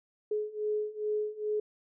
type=beating tone pair; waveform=sine; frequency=422.3 / 424.7 Hz; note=G#4 / G#4; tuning=+29 / +39 cents; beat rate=2.4 Hz; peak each=-34 / -32 dBFS; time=0.31-1.6 s; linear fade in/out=5 ms; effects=none